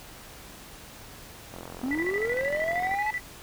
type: click train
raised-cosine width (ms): 1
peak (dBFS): -26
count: 62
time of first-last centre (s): 1.54-2.939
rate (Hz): 43.6
type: linear sweep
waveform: triangle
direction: up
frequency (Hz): 244.3 to 871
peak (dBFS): -25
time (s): 1.83-3.11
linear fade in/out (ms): 5
type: tone with tremolo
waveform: sine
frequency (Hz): 1975.5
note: B6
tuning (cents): 0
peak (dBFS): -27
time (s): 1.91-3.2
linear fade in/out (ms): 5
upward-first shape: square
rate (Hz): 13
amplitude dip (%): 75
effects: pink hiss -46 dBFS RMS until 3.42 s